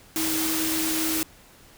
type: tone in noise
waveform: sine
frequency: 319.3 Hz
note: D#4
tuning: 45 cents sharp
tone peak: -27 dBFS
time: 0.16-1.23 s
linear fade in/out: 0 ms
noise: white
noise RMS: -27 dBFS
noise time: 0.16-1.23 s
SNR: -3 dB
effects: pink hiss -52 dBFS RMS until 1.77 s